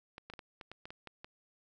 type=clicks; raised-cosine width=0.3 ms; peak=-30 dBFS; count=10; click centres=0.181 / 0.3 / 0.337 / 0.392 / 0.612 / 0.716 / 0.855 / 0.905 / 1.073 / 1.245 s; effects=none